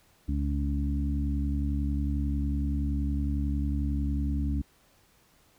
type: harmonic tone with a mistuned harmonic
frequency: 70.9 Hz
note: C#2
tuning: 40 cents sharp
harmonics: 1 / 2 / 3 / 4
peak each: -27 / -36 / -35 / -34 dBFS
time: 0.28-4.62 s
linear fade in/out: 10 ms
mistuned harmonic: 1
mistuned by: -15 cents
effects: pink hiss -63 dBFS RMS until 5.58 s